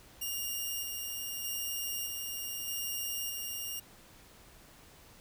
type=tone with tremolo; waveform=5% pulse; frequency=2826 Hz; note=F7; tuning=20 cents sharp; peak=-25 dBFS; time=0.21-3.8 s; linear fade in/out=10 ms; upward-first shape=square; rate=0.81 Hz; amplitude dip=25%; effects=pink hiss -57 dBFS RMS until 5.2 s